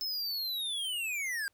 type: linear sweep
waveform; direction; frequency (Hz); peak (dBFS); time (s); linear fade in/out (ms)
square; down; 5270 to 1568; -33; 0.01-1.48; 0
effects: pink hiss -75 dBFS RMS until 1.53 s